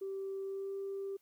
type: tone with pitch glide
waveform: sine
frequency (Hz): 388.7 to 392.8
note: G4 to G4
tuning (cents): -15 to +4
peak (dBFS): -36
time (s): 0.01-1.17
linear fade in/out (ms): 10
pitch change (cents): +19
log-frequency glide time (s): 0.43-0.75
effects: tanh soft clip ceiling -33 dBFS + white hiss -74 dBFS RMS until 1.21 s